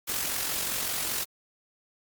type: noise with amplitude modulation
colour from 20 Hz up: white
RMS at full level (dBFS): -28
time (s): 0.07-1.25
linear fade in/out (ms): 20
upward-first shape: sine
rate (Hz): 45.1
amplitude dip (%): 50
effects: Opus 48 kbps